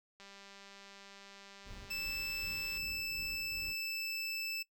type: click train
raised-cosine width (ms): 0.2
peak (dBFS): -37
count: 511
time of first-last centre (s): 0.2-2.776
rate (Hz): 198
type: noise with tremolo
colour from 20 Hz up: brown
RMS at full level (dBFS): -49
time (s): 1.64-3.75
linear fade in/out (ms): 50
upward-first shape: sine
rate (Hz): 2.6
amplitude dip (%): 45
type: tone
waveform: 25% pulse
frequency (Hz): 2637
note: E7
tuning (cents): 0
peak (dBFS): -33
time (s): 1.9-4.63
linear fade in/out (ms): 10
effects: noise-tail reverb RT60 0.1 s tail -20 dB re dry